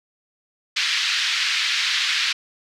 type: band-pass noise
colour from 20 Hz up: white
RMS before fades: -22 dBFS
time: 0.76-2.33 s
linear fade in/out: 10 ms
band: 1600 to 4500 Hz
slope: 24 dB/octave
effects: none